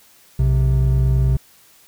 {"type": "tone pair together", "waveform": "triangle", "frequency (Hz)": [61.41, 130.81], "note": ["B1", "C3"], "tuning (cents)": [-9, 0], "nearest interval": "octave + minor second", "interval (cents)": 1309, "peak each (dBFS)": -14, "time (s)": [0.39, 1.37], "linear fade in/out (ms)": 5, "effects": ["white hiss -51 dBFS RMS until 1.87 s"]}